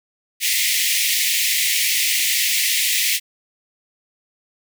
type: high-pass noise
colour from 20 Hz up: pink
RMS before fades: -19 dBFS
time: 0.4-3.2 s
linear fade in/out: 50 ms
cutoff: 1900 Hz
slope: 96 dB/octave
effects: none